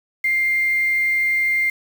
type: tone with quantisation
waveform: sine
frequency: 2104 Hz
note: C7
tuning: 9 cents sharp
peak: -16 dBFS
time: 0.24-1.7 s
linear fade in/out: 5 ms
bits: 6
effects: none